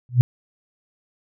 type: tone with exponential growth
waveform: sine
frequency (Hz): 123.47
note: B2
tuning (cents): 0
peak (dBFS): -4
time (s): 0.09-0.21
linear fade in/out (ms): 0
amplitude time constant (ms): 25
effects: none